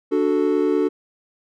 triangle chord, D major, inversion none, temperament equal, 293.7 / 370 / 440 Hz, D4 / F#4 / A4, 0 / 0 / 0 cents, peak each -19 dBFS, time 0.11-0.89 s, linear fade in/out 20 ms, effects none

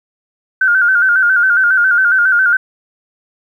sine tone with vibrato, 1474 Hz, F#6, 7 cents flat, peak -8 dBFS, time 0.61-2.57 s, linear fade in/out 5 ms, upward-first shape square, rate 7.3 Hz, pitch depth 67 cents each way, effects 8-bit

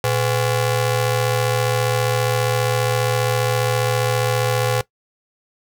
sawtooth ring-modulated tone, 311.1 Hz, D#4, in tune, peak -10 dBFS, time 0.04-4.81 s, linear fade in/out 2 ms, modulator 193 Hz, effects noise-tail reverb RT60 0.1 s tail -19 dB re dry

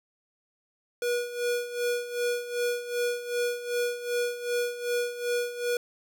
square tone with tremolo, 483.4 Hz, B4, 37 cents flat, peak -25 dBFS, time 1.02-5.77 s, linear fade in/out 2 ms, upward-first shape sine, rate 2.6 Hz, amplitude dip 75%, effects none

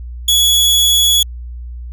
sawtooth tone, 3378 Hz, G#7, 29 cents sharp, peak -6 dBFS, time 0.28-1.23 s, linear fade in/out 5 ms, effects added 60 Hz sine -25 dBFS peak until 1.92 s

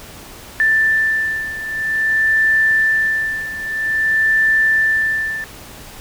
sine beating tone pair, 1769 / 1769.51 Hz, A6 / A6, +9 / +9 cents, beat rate 0.51 Hz, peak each -15 / -19 dBFS, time 0.6-5.44 s, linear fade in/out 0 ms, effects pink hiss -37 dBFS RMS until 6 s

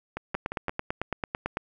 two click trains, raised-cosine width 0.5 ms, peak -17 / -13 dBFS, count 4 / 12, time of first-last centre 0.17-0.694 / 0.35-1.571 s, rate 5.72 / 9.01 Hz, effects none

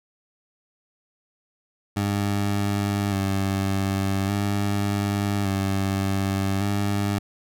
20% pulse tone with vibrato, 99.2 Hz, G2, 21 cents sharp, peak -17 dBFS, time 1.96-7.19 s, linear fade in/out 10 ms, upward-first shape square, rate 0.43 Hz, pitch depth 33 cents each way, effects none

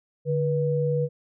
sine tone pair together, 146.83 / 485.7 Hz, D3 / B4, 0 / -29 cents, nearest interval octave + major sixth, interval 2071 cents, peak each -24 dBFS, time 0.25-1.09 s, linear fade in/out 50 ms, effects none

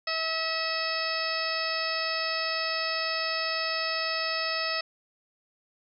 harmonic tone, 646 Hz, E5, 35 cents flat, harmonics 1 / 2 / 3 / 4 / 5 / 6 / 7 / 8, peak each -35 / -34 / -34 / -35 / -44 / -40 / -36 / -33 dBFS, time 0.07-4.81 s, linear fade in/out 5 ms, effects none

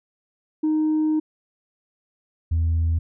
sine tone pair in turn, 309.9 / 82.08 Hz, D#4 / E2, -7 / -7 cents, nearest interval octave + major seventh, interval 2300 cents, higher first, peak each -16 dBFS, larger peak neither, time 0.63-1.2 / 2.51-2.99 s, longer first, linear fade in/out 10 ms, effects tanh soft clip ceiling -16 dBFS

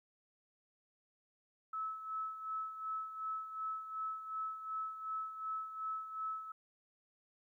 sine tone with tremolo, 1300 Hz, E6, 24 cents flat, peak -36 dBFS, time 1.73-6.52 s, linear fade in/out 5 ms, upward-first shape sine, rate 2.7 Hz, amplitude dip 65%, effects 13-bit

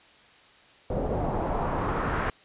pink noise with low-pass filter sweep, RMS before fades -28 dBFS, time 0.9-2.3 s, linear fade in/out 2 ms, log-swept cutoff 540 to 1600 Hz, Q 1.9, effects white hiss -55 dBFS RMS until 2.44 s + resampled to 8000 Hz

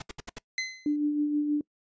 pink noise bursts, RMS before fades -38 dBFS, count 5, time 0-0.386 s, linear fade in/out 5 ms, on 22 ms, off 69 ms
sawtooth tone with exponential decay, 2048 Hz, C7, 38 cents flat, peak -22 dBFS, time 0.58-0.96 s, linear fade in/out 1 ms, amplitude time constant 82 ms
sine tone with tremolo, 295.5 Hz, D4, 11 cents sharp, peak -22 dBFS, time 0.86-1.61 s, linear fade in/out 2 ms, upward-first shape sine, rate 6.3 Hz, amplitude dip 40%
effects noise-tail reverb RT60 0.1 s tail -24 dB re dry + resampled to 16000 Hz

